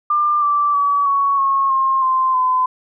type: tone with pitch steps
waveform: sine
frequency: 1194 / 1167.4 / 1141.4 / 1116 / 1091.1 / 1066.8 / 1043 / 1019.8 Hz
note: D6 / D6 / D6 / C#6 / C#6 / C6 / C6 / C6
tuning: +28 / -11 / -50 / +11 / -28 / +33 / -6 / -45 cents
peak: -13 dBFS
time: 0.1-2.66 s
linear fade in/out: 5 ms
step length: 320 ms
effects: none

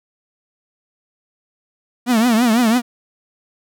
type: tone with vibrato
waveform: 45% pulse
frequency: 233.1 Hz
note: A#3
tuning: in tune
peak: -12 dBFS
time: 2.06-2.82 s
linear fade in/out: 50 ms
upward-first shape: triangle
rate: 6 Hz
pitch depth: 160 cents each way
effects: none

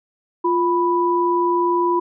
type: tone pair together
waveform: sine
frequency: 349.2 / 987.8 Hz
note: F4 / B5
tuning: 0 / 0 cents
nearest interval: octave + tritone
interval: 1800 cents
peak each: -18 dBFS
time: 0.44-2 s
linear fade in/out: 10 ms
effects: none

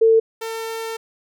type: tone pair in turn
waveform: sine / sawtooth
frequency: 449 / 450.8 Hz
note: A4 / A4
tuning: +35 / +42 cents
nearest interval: unison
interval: 7 cents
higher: second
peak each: -10 / -22 dBFS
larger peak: first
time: 0.01-0.2 / 0.41-0.97 s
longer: second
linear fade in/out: 10 ms
effects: none

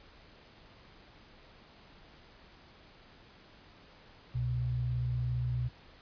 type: tone pair together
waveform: sine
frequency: 65.1 / 122.5 Hz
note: C2 / B2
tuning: -8 / -14 cents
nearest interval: major seventh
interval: 1094 cents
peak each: -38 / -30 dBFS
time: 4.34-5.69 s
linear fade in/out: 20 ms
effects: pink hiss -57 dBFS RMS until 6.01 s + resampled to 11025 Hz

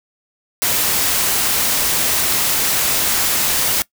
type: noise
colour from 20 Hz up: white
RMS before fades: -17 dBFS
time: 0.62-3.82 s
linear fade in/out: 0 ms
effects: noise-tail reverb RT60 0.1 s tail -21 dB re dry

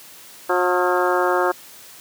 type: harmonic tone with a mistuned harmonic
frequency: 180 Hz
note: F#3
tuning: 47 cents flat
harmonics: 2 / 3 / 4 / 5 / 6 / 7 / 8 / 9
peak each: -21 / -23 / -24 / -25 / -26 / -26 / -27 / -28 dBFS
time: 0.49-1.52 s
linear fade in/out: 10 ms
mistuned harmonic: 8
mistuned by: -61 cents
effects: white hiss -43 dBFS RMS until 2 s + high-pass 100 Hz 12 dB/octave

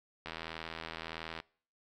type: click train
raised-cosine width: 0.3 ms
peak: -24 dBFS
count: 94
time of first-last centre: 0.26-1.401 s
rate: 81.5 Hz
effects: noise-tail reverb RT60 0.5 s tail -24 dB re dry

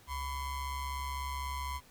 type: ring-modulated tone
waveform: square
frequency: 532 Hz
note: C5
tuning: 29 cents sharp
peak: -33 dBFS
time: 0.07-1.81 s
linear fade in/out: 50 ms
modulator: 464 Hz
effects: pink hiss -60 dBFS RMS until 1.9 s

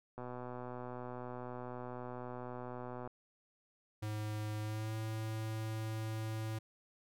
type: click train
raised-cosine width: 1 ms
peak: -31 dBFS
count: 360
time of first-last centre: 0.18-3.075 s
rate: 124 Hz
type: tone with pitch glide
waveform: square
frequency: 106.8 to 110.12 Hz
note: G#2 to A2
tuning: +49 to +2 cents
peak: -38 dBFS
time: 4.02-6.59 s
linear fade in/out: 10 ms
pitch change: +53 cents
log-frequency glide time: 4.61-4.95 s
effects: none

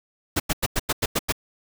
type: noise bursts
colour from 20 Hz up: pink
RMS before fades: -22 dBFS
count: 8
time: 0.36-1.324 s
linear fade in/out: 10 ms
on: 40 ms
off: 92 ms
effects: none

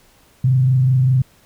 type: tone with frequency modulation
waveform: sine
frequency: 129.5 Hz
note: C3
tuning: 17 cents flat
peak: -11 dBFS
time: 0.44-1.22 s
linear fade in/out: 5 ms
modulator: 25.1 Hz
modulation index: 0.31
effects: pink hiss -53 dBFS RMS until 1.45 s

